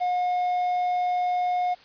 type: tone with quantisation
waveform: triangle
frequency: 720 Hz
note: F#5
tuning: 47 cents flat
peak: -20 dBFS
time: 0-1.75 s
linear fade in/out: 20 ms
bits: 8
effects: white hiss -52 dBFS RMS until 1.84 s + resampled to 11025 Hz